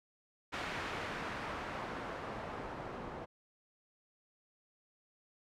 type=noise with low-pass filter sweep; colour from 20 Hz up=white; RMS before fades=-42 dBFS; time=0.52-3.26 s; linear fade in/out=20 ms; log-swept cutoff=2100 to 760 Hz; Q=0.83; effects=none